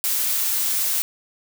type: noise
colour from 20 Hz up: blue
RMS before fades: -22 dBFS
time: 0.04-1.02 s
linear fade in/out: 0 ms
effects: none